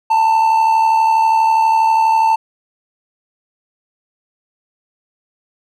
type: tone with amplitude modulation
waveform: triangle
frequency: 891 Hz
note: A5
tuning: 22 cents sharp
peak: -6 dBFS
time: 0.1-2.36 s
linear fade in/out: 10 ms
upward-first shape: sine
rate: 72.3 Hz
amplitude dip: 45%
effects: none

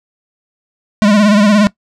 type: tone with vibrato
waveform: square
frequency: 207.7 Hz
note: G#3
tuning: in tune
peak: -7 dBFS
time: 1.02-1.67 s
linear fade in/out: 0 ms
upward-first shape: sine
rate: 17 Hz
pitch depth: 75 cents each way
effects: noise-tail reverb RT60 0.1 s tail -19 dB re dry + low-pass 6000 Hz 12 dB/octave

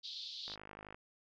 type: band-pass noise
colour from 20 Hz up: pink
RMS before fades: -46 dBFS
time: 0.03-0.56 s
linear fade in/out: 20 ms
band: 3500 to 4600 Hz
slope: 48 dB/octave
type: click train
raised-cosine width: 0.5 ms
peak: -34 dBFS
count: 25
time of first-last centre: 0.48-0.945 s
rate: 51.6 Hz
effects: none

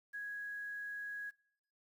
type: tone with quantisation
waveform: sine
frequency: 1661.2 Hz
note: G#6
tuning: in tune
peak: -40 dBFS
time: 0.13-1.31 s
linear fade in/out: 20 ms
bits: 11
effects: noise-tail reverb RT60 0.7 s tail -23 dB re dry

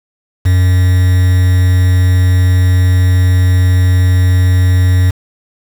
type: tone with quantisation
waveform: triangle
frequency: 91.3 Hz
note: F#2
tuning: 23 cents flat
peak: -4 dBFS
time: 0.45-5.11 s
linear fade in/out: 10 ms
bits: 4
effects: none

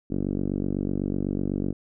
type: tone with low-pass filter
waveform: 5% pulse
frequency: 48 Hz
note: G1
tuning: 36 cents flat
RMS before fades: -27 dBFS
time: 0.1-1.73 s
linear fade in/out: 10 ms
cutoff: 280 Hz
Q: 1.7
effects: none

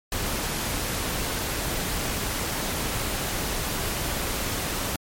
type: noise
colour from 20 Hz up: pink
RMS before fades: -28 dBFS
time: 0.12-4.96 s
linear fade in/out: 2 ms
effects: MP3 64 kbps

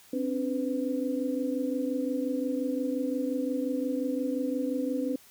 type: tone cluster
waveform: sine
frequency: 261.8 / 287.5 / 501 Hz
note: C4 / D4 / B4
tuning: +1 / -37 / +25 cents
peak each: -30 / -32 / -33 dBFS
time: 0.13-5.16 s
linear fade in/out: 5 ms
effects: white hiss -56 dBFS RMS until 5.3 s

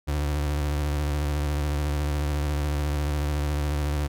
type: tone with vibrato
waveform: 35% pulse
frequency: 73.42 Hz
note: D2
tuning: in tune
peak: -22 dBFS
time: 0.07-4.08 s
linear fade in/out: 20 ms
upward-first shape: sine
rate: 14 Hz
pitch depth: 52 cents each way
effects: none

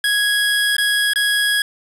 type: tone with dropouts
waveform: 25% pulse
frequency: 1661.2 Hz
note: G#6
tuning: in tune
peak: -11 dBFS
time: 0.04-1.62 s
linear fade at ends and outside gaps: 2 ms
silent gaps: 0.767-0.782 / 1.135-1.158 s
effects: resampled to 32000 Hz + 7-bit

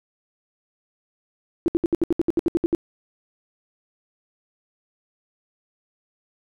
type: tone bursts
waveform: sine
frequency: 336.5 Hz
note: E4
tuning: 36 cents sharp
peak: -15 dBFS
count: 13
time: 1.66-2.749 s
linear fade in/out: 0 ms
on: 21 ms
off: 68 ms
effects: none

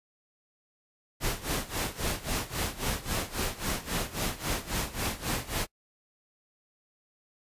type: noise with tremolo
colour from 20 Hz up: pink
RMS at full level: -29 dBFS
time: 1.2-5.67 s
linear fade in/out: 50 ms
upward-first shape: sine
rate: 3.7 Hz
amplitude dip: 85%
effects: noise-tail reverb RT60 0.1 s tail -25 dB re dry + resampled to 32000 Hz

